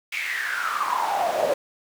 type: noise with high-pass filter sweep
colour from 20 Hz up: brown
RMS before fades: -25 dBFS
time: 0.12-1.54 s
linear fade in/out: 5 ms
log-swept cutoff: 2400 to 530 Hz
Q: 9.3
effects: none